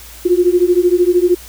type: beating tone pair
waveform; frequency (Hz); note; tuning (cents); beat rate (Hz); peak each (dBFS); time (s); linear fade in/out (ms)
sine; 349.2 / 362.2; F4 / F#4; 0 / -37; 13; -12; 0.25-1.35; 10
effects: added 58 Hz sine -38 dBFS peak until 1.48 s + white hiss -37 dBFS RMS until 1.48 s